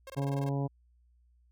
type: tone bursts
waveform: sawtooth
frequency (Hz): 536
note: C5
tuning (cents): +42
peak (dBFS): -39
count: 9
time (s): 0.07-0.491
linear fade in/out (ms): 2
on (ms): 29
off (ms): 20
type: harmonic tone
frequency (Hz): 139.4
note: C#3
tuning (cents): +10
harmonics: 1 / 2 / 3 / 4 / 5 / 6 / 7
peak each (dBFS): -30 / -36 / -40 / -42 / -44 / -46 / -47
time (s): 0.16-0.68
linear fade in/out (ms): 20
effects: added 60 Hz sine -62 dBFS peak until 1.51 s